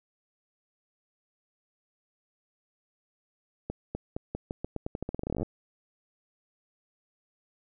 accelerating click train, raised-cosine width 2 ms, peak -19 dBFS, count 24, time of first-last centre 3.7-5.43 s, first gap 250 ms, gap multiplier 0.86, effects none

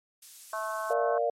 violet noise, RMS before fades -41 dBFS, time 0.22-0.93 s, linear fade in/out 5 ms
harmonic tone, 217.5 Hz, A3, 20 cents flat, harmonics 3 / 4 / 5 / 6 / 7, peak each -35 / -41 / -34 / -42 / -39 dBFS, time 0.53-1.18 s, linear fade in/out 2 ms
sine chord, Bb major, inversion none, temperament equal, 466.2 / 587.3 / 698.5 Hz, Bb4 / D5 / F5, 0 / 0 / 0 cents, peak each -29 dBFS, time 0.9-1.3 s, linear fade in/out 5 ms
effects low-pass 9000 Hz 12 dB/octave + MP3 64 kbps

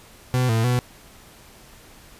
40% pulse tone with pitch steps, 126.5 / 112.8 / 123.9 Hz, B2 / A2 / B2, +42 / +44 / +6 cents, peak -17 dBFS, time 0.34-0.79 s, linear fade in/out 0 ms, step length 150 ms, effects pink hiss -48 dBFS RMS until 2.19 s + resampled to 32000 Hz

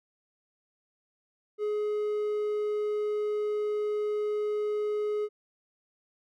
triangle tone, 420.4 Hz, G#4, 21 cents sharp, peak -25 dBFS, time 1.58-5.29 s, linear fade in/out 50 ms, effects none

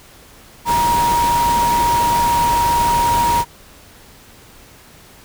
sine tone in noise, 946 Hz, A#5, 25 cents sharp, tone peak -13 dBFS, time 0.65-3.45 s, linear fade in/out 50 ms, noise pink, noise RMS -23 dBFS, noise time 0.65-3.45 s, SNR +7 dB, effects pink hiss -44 dBFS RMS until 5.24 s

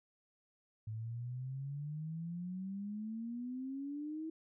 sine exponential sweep, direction up, 107.5 to 323.6 Hz, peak -39 dBFS, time 0.87-4.3 s, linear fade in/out 5 ms, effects none

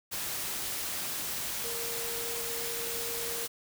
sine tone in noise, 466.2 Hz, A#4, in tune, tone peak -40 dBFS, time 1.63-3.47 s, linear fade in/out 20 ms, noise white, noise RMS -35 dBFS, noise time 0.11-3.48 s, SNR -8 dB, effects none

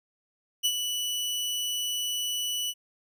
sawtooth tone with ADSR envelope, 2960 Hz, F#7, in tune, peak -18 dBFS, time 0.63-2.74 s, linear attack 24 ms, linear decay 60 ms, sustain -7 dB, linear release 48 ms, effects none

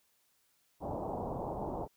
white low-pass noise, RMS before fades -38 dBFS, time 0.8-1.88 s, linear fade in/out 50 ms, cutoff 910 Hz, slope 48 dB/octave, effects white hiss -73 dBFS RMS until 1.96 s

